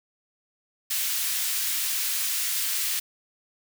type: high-pass noise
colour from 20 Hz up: white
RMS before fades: -27 dBFS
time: 0.9-3 s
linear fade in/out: 10 ms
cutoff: 1900 Hz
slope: 12 dB/octave
effects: none

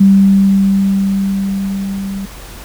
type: tone with level ramp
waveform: sine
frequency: 195.5 Hz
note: G3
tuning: 4 cents flat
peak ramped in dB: -3 to -19 dBFS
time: 0-2.26 s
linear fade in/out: 10 ms
effects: added 47 Hz sine -34 dBFS peak until 2.64 s + pink hiss -34 dBFS RMS until 2.64 s

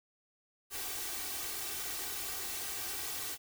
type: noise with comb filter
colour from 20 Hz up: white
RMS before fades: -39 dBFS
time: 0.7-3.38 s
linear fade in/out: 50 ms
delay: 2.6 ms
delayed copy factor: +0.75
effects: none

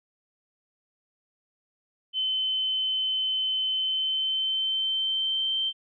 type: tone with pitch glide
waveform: sine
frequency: 3060 to 3121 Hz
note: G7 to G7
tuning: -42 to -8 cents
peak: -24 dBFS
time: 2.13-5.73 s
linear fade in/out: 50 ms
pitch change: +34 cents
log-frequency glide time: 3.72-5.58 s
effects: none

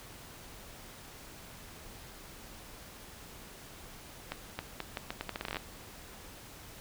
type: accelerating click train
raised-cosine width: 0.3 ms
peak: -19 dBFS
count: 16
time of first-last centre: 4.32-5.568 s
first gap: 270 ms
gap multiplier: 0.79
effects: pink hiss -50 dBFS RMS until 6.8 s

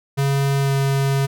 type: tone with pitch glide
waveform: square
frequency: 138.59 to 137.32 Hz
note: C#3 to C#3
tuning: 0 to -16 cents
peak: -17 dBFS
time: 0.17-1.27 s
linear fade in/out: 20 ms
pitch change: -16 cents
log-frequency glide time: 0.6-0.72 s
effects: none

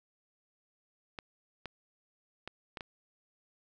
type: clicks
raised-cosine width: 0.3 ms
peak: -24 dBFS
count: 5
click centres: 1.188 / 1.657 / 2.476 / 2.772 / 2.808 s
effects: none

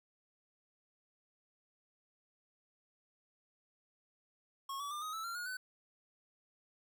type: tone with pitch steps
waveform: square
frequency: 1092 / 1143.6 / 1197.7 / 1254.4 / 1313.7 / 1375.8 / 1440.9 / 1509 Hz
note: C#6 / D6 / D6 / D#6 / E6 / F6 / F#6 / F#6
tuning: -26 / -46 / +34 / +14 / -6 / -26 / -46 / +34 cents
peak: -40 dBFS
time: 4.69-5.57 s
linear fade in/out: 5 ms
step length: 110 ms
effects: 12-bit

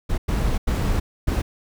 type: noise bursts at uneven times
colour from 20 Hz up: brown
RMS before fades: -21 dBFS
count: 4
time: 0.09-0.18 / 0.28-0.58 / 0.67-1 / 1.27-1.42 s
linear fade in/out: 10 ms
effects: none

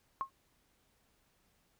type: tone with exponential decay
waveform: sine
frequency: 1076 Hz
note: C6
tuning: 48 cents sharp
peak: -28 dBFS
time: 0.21-0.3 s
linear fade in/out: 0 ms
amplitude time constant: 19 ms
effects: pink hiss -73 dBFS RMS until 1.79 s

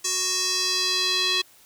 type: tone with band-pass filter sweep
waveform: square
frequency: 370 Hz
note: F#4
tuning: in tune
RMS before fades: -24 dBFS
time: 0.04-1.42 s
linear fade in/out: 10 ms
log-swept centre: 6600 to 3700 Hz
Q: 3
effects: white hiss -54 dBFS RMS until 1.65 s

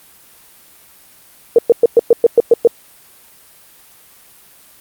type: tone bursts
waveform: sine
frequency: 468.4 Hz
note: A#4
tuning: 8 cents sharp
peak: -3 dBFS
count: 9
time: 1.56-2.674 s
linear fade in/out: 2 ms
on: 26 ms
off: 110 ms
effects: white hiss -45 dBFS RMS until 4.8 s + Opus 32 kbps

